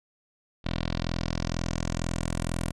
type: tone with low-pass filter sweep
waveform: 10% pulse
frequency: 42.11 Hz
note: E1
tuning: 38 cents sharp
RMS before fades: -30 dBFS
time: 0.64-2.72 s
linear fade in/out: 20 ms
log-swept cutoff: 3800 to 10000 Hz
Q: 2.5
effects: none